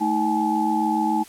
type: tone cluster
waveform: sine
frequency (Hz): 218.8 / 316.7 / 790 / 857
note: A3 / D#4 / G5 / A5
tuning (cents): -9 / +31 / +13 / -46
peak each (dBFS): -25 / -24 / -29 / -22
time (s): 0-1.24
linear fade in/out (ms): 20
effects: white hiss -46 dBFS RMS until 1.28 s + low-pass 12000 Hz 12 dB/octave